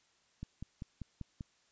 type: click train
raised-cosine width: 5 ms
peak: -29 dBFS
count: 6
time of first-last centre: 0.43-1.408 s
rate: 5.11 Hz
effects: white hiss -71 dBFS RMS until 1.71 s + resampled to 16000 Hz